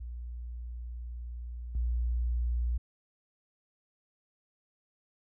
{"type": "tone with level steps", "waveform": "sine", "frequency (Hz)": 59.6, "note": "A#1", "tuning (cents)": 39, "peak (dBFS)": [-37, -27], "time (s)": [0, 2.78], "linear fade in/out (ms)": 10, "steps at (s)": 1.75, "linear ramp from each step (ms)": 2, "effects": []}